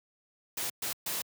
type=noise bursts at uneven times; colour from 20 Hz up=white; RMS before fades=-34 dBFS; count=3; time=0.57-0.7 / 0.82-0.93 / 1.06-1.22 s; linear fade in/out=5 ms; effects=high-pass 100 Hz 12 dB/octave